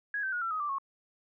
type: tone with pitch steps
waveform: sine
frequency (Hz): 1661.2 / 1550 / 1446.2 / 1349.3 / 1259 / 1174.6 / 1096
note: G#6 / G6 / F#6 / E6 / D#6 / D6 / C#6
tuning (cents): 0 / -20 / -40 / +40 / +20 / 0 / -20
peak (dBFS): -30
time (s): 0.14-0.784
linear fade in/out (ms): 2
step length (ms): 92
effects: none